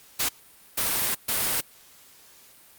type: noise bursts at uneven times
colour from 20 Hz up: white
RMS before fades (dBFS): -25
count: 3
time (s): 0.19-0.29 / 0.77-1.15 / 1.28-1.61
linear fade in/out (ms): 10
effects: white hiss -53 dBFS RMS until 2.78 s + Opus 48 kbps